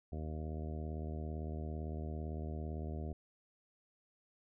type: harmonic tone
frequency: 77.78 Hz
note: D#2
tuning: in tune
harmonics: 1 / 2 / 3 / 4 / 5 / 6 / 7 / 8 / 9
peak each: -40 / -46 / -48 / -52 / -51 / -56 / -57 / -55 / -55 dBFS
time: 0.12-3.13 s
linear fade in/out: 5 ms
effects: none